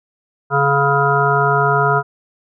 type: harmonic tone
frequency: 140.6 Hz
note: C#3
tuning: 25 cents sharp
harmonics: 1 / 3 / 5 / 7 / 9 / 10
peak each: -19 / -19 / -19 / -19 / -19 / -19 dBFS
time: 0.5-2.03 s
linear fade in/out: 50 ms
effects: none